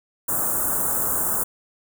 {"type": "band-stop noise", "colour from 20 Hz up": "white", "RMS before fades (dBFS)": -23, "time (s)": [0.28, 1.44], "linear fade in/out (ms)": 10, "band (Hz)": [1500, 7400], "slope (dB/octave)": 48, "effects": []}